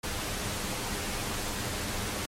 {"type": "noise with comb filter", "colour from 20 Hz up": "pink", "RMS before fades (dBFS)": -33, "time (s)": [0.03, 2.26], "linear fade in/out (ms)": 10, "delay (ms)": 9.9, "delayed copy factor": 0.5, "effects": ["low-pass 12000 Hz 12 dB/octave", "MP3 64 kbps"]}